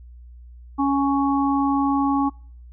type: harmonic tone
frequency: 277.7 Hz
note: C#4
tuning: 3 cents sharp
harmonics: 1 / 3 / 4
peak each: -19 / -24 / -25 dBFS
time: 0.78-2.3 s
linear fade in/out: 20 ms
effects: noise-tail reverb RT60 0.5 s tail -26 dB re dry + added 60 Hz sine -40 dBFS peak until 2.72 s